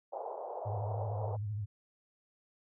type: band-pass noise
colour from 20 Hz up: white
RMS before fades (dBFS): -41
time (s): 0.12-1.37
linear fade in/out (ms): 20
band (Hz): 440 to 870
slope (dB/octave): 48
type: tone with vibrato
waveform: sine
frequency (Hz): 104.8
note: G#2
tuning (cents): +16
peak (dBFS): -34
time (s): 0.65-1.66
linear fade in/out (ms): 20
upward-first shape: sine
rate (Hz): 13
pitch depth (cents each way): 76
effects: none